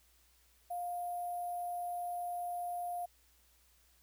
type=tone with sample-and-hold; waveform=sine; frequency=705 Hz; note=F5; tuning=16 cents sharp; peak=-36 dBFS; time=0.7-3.06 s; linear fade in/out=10 ms; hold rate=11025 Hz; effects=added 60 Hz sine -70 dBFS peak until 4.02 s + white hiss -69 dBFS RMS until 4.02 s